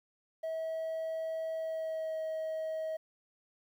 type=tone with pitch glide; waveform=triangle; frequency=645 to 635.8 Hz; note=E5 to D#5; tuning=-38 to +37 cents; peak=-31 dBFS; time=0.43-2.97 s; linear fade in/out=10 ms; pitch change=-25 cents; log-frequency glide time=1.55-2.21 s; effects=tanh soft clip ceiling -28 dBFS + 11-bit